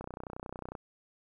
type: click train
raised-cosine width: 1 ms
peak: -26 dBFS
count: 24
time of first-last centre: 0.01-0.752 s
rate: 31 Hz
effects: 11-bit